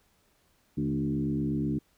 sine tone with frequency modulation, 226.2 Hz, A3, 48 cents sharp, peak -26 dBFS, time 0.77-1.79 s, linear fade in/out 10 ms, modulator 68.1 Hz, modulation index 1.5, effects pink hiss -68 dBFS RMS until 1.97 s

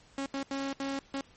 sawtooth tone bursts at uneven times, 273.9 Hz, C#4, 21 cents flat, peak -28 dBFS, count 5, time 0.18-0.26 / 0.34-0.43 / 0.51-0.73 / 0.8-0.99 / 1.14-1.21 s, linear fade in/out 2 ms, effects pink hiss -60 dBFS RMS until 1.36 s + MP3 32 kbps

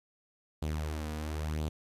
sawtooth tone with flanger, 76.9 Hz, D#2, 20 cents flat, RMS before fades -35 dBFS, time 0.62-1.69 s, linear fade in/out 5 ms, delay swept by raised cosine 0.25 to 4.15 ms, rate 0.98 Hz, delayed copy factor +0.6, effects resampled to 32000 Hz + 11-bit

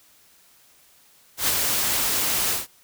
white noise with ADSR envelope, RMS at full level -20 dBFS, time 1.37-2.67 s, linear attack 110 ms, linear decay 28 ms, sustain -3 dB, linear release 150 ms, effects white hiss -56 dBFS RMS until 2.83 s

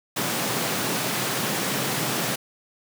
pink high-pass noise, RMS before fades -26 dBFS, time 0.16-2.36 s, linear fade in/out 10 ms, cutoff 120 Hz, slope 48 dB/octave, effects none

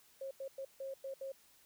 sine tone bursts at uneven times, 540 Hz, C#5, 45 cents flat, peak -40 dBFS, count 6, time 0.21-0.31 / 0.4-0.48 / 0.58-0.65 / 0.8-0.94 / 1.04-1.14 / 1.21-1.32 s, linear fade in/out 5 ms, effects white hiss -66 dBFS RMS until 1.65 s

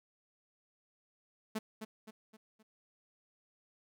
sawtooth tone with echo, 218.2 Hz, A3, 14 cents flat, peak -30 dBFS, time 1.55-1.59 s, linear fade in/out 10 ms, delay 260 ms, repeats 4, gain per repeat -7 dB, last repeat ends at 2.63 s, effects none

